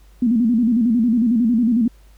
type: tone with vibrato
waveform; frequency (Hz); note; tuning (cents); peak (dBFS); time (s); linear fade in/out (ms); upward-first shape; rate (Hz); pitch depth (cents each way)
sine; 233.1; A#3; 0; -13; 0.22-1.88; 5; square; 11; 100
effects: added 50 Hz sine -45 dBFS peak until 2.17 s + pink hiss -57 dBFS RMS until 2.17 s